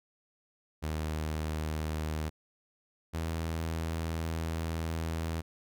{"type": "tone pair in turn", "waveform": "sawtooth", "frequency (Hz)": [77.78, 81.54], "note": ["D#2", "E2"], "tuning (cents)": [0, -18], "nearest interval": "minor second", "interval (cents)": 82, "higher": "second", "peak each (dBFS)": -28, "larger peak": "neither", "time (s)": [[0.82, 2.3], [3.13, 5.42]], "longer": "second", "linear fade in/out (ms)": 20, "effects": []}